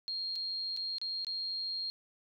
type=tone with dropouts; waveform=sine; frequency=4231 Hz; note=C8; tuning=19 cents sharp; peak=-34 dBFS; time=0.08-1.9 s; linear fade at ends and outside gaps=0 ms; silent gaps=0.356-0.36 / 0.765-0.772 / 0.983-1.015 / 1.247-1.268 s; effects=none